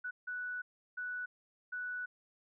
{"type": "tone bursts at uneven times", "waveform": "sine", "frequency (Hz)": 1480, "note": "F#6", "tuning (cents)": 0, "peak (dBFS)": -37, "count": 4, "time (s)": [[0.04, 0.11], [0.27, 0.62], [0.97, 1.26], [1.72, 2.06]], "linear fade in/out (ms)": 10, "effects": []}